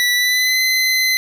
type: tone with pitch glide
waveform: 25% pulse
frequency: 1963 to 2042 Hz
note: B6 to C7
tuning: -11 to -43 cents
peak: -10 dBFS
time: 0-1.17 s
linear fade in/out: 0 ms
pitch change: +68 cents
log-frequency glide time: 0.14-0.6 s
effects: none